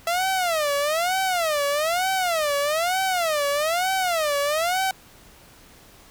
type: tone with vibrato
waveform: sawtooth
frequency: 659.3 Hz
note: E5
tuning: in tune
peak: -17 dBFS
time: 0.07-4.91 s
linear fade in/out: 2 ms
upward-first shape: sine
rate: 1.1 Hz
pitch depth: 260 cents each way
effects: pink hiss -50 dBFS RMS until 6.1 s